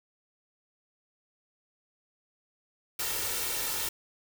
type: noise with comb filter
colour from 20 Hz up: white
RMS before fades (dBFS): -32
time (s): 2.99-3.89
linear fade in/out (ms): 5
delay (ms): 2.2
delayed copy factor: +0.55
effects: none